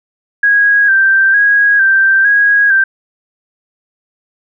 sine tone with vibrato, 1608 Hz, G6, 44 cents sharp, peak -6 dBFS, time 0.43-2.84 s, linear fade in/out 5 ms, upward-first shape square, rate 1.1 Hz, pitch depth 43 cents each way, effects none

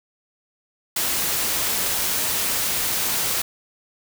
white noise, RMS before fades -23 dBFS, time 0.96-3.42 s, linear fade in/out 5 ms, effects none

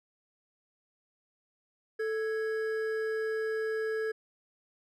triangle tone pair together, 440 / 1661.2 Hz, A4 / G#6, 0 / 0 cents, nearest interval octave + major seventh, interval 2300 cents, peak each -28 / -37 dBFS, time 1.99-4.12 s, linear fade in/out 10 ms, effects none

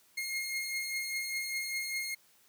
sawtooth beating tone pair, 2142 / 2147 Hz, C7 / C7, +40 / +44 cents, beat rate 5 Hz, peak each -31 / -38 dBFS, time 0.17-2.15 s, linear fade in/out 10 ms, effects white hiss -65 dBFS RMS until 2.48 s + high-pass 100 Hz 12 dB/octave

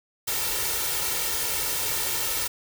white noise with comb filter, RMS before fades -27 dBFS, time 0.27-2.48 s, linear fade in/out 10 ms, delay 2.2 ms, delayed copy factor +0.65, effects none

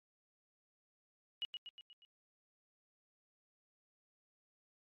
sine tone with echo, 2902 Hz, F#7, 34 cents flat, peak -36 dBFS, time 1.42-1.45 s, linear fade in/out 0 ms, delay 120 ms, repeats 5, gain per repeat -5 dB, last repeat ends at 2.05 s, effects MP3 64 kbps

